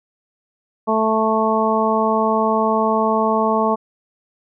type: harmonic tone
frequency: 220 Hz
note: A3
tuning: in tune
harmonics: 1 / 2 / 3 / 4 / 5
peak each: -21 / -21 / -21 / -21 / -21 dBFS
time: 0.87-3.76 s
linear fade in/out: 20 ms
effects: none